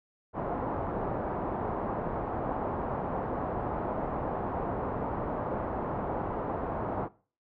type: low-pass noise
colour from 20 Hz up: white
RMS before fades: -33 dBFS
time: 0.33-7.09 s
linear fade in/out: 50 ms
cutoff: 960 Hz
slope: 24 dB/octave
effects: noise-tail reverb RT60 0.4 s tail -20 dB re dry